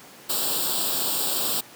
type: noise with comb filter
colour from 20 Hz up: white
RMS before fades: -25 dBFS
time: 0.29-1.61 s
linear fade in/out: 10 ms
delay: 0.24 ms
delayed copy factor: +0.85
effects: pink hiss -46 dBFS RMS until 1.75 s + high-pass 200 Hz 12 dB/octave